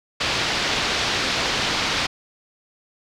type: low-pass noise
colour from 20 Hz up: white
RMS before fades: -23 dBFS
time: 0.2-2.07 s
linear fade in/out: 10 ms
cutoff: 4800 Hz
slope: 24 dB/octave
effects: none